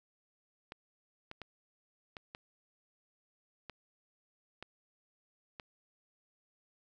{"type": "clicks", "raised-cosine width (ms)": 0.3, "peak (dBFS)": -28, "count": 8, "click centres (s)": [0.721, 1.314, 1.417, 2.168, 2.349, 3.697, 4.626, 5.598], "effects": []}